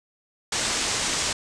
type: low-pass noise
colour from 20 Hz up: white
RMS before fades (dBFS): -26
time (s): 0.52-1.33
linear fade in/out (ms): 5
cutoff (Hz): 8400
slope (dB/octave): 48
effects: none